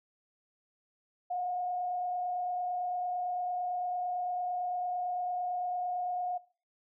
sine tone with frequency modulation, 720 Hz, F#5, 47 cents flat, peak -31 dBFS, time 1.3-6.38 s, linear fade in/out 10 ms, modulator 28.9 Hz, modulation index 0.4, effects noise-tail reverb RT60 0.4 s tail -21 dB re dry

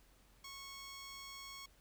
10% pulse tone, 1100 Hz, C#6, 14 cents flat, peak -40 dBFS, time 0.44-1.66 s, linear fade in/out 5 ms, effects added 45 Hz sine -67 dBFS peak until 1.8 s + pink hiss -69 dBFS RMS until 1.8 s

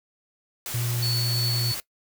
white noise, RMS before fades -33 dBFS, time 0.66-1.8 s, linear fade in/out 0 ms
triangle tone, 119.4 Hz, A#2, 42 cents sharp, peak -23 dBFS, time 0.74-1.72 s, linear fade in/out 5 ms
sine tone with tremolo, 4435 Hz, C#8, in tune, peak -24 dBFS, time 1.02-1.75 s, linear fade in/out 10 ms, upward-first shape triangle, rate 2.9 Hz, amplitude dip 25%
effects noise-tail reverb RT60 0.1 s tail -20 dB re dry

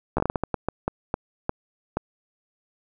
slowing click train, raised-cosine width 1 ms, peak -9 dBFS, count 14, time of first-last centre 0.17-1.97 s, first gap 13 ms, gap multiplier 1.35, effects none

